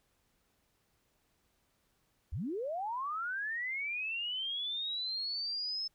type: linear sweep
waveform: sine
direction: up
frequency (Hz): 52 to 5250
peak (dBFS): -34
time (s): 2.32-5.88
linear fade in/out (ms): 10
effects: pink hiss -75 dBFS RMS until 5.94 s